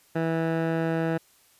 15% pulse tone with low-pass filter, 163.5 Hz, E3, 14 cents flat, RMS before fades -26 dBFS, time 0.15-1.18 s, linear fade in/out 10 ms, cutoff 1700 Hz, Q 0.88, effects white hiss -60 dBFS RMS until 1.59 s + resampled to 32000 Hz

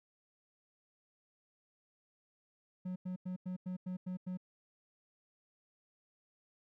triangle tone bursts, 183 Hz, F#3, 19 cents flat, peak -35 dBFS, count 8, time 2.85-4.374 s, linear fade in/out 10 ms, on 110 ms, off 92 ms, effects none

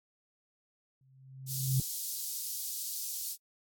sine tone with exponential growth, 132.6 Hz, C3, 23 cents sharp, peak -24 dBFS, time 1.01-1.8 s, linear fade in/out 2 ms, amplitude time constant 170 ms
white high-pass noise, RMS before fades -37 dBFS, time 1.46-3.37 s, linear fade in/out 50 ms, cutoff 4400 Hz, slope 24 dB/octave
effects AAC 64 kbps

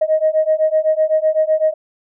sine beating tone pair, 622.3 / 630.2 Hz, D#5 / D#5, 0 / +22 cents, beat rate 7.9 Hz, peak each -15 dBFS, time 0.01-1.74 s, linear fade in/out 10 ms, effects tanh soft clip ceiling -5 dBFS

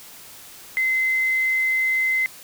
sine tone with quantisation, 2059 Hz, C7, 28 cents flat, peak -18 dBFS, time 0.77-2.26 s, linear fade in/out 0 ms, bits 7, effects white hiss -43 dBFS RMS until 2.43 s

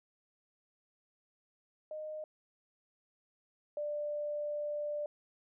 sine tone pair in turn, 616 / 591.5 Hz, D#5 / D5, -17 / +12 cents, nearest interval minor second, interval 71 cents, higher first, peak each -39 / -34 dBFS, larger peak second, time 1.91-2.24 / 3.77-5.06 s, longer second, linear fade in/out 2 ms, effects none

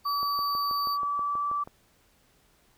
square tone, 4603 Hz, D8, 36 cents flat, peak -34 dBFS, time 0.04-0.98 s, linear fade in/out 50 ms
sine tone with pitch glide, 1147 to 1161 Hz, D6 to D6, -41 to -20 cents, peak -26 dBFS, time 0.05-1.64 s, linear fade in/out 10 ms, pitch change +21 cents, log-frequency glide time 0.87-1.52 s
click train, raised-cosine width 1 ms, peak -28 dBFS, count 10, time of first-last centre 0.23-1.675 s, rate 6.23 Hz
effects pink hiss -64 dBFS RMS until 2.77 s

